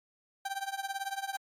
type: tone with tremolo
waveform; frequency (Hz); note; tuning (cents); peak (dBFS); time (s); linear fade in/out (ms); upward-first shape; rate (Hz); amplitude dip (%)
30% pulse; 784; G5; 0; -28; 0.45-1.37; 5; triangle; 18; 95
effects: AAC 48 kbps